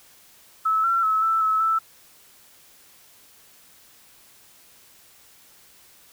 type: tone with pitch steps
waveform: sine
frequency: 1302 / 1356 / 1295 / 1324 / 1296 / 1321 Hz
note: E6 / E6 / E6 / E6 / E6 / E6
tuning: -22 / +49 / -31 / +7 / -30 / +3 cents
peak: -18 dBFS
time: 0.65-1.79 s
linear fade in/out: 10 ms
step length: 190 ms
effects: white hiss -53 dBFS RMS until 6.12 s